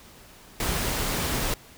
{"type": "noise", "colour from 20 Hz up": "pink", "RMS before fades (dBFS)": -27, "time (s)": [0.6, 1.54], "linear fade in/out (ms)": 2, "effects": ["pink hiss -50 dBFS RMS until 1.77 s"]}